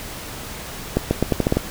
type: accelerating click train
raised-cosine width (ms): 2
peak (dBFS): -3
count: 8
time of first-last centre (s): 0.97-1.57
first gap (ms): 140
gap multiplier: 0.83
effects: pink hiss -33 dBFS RMS until 1.7 s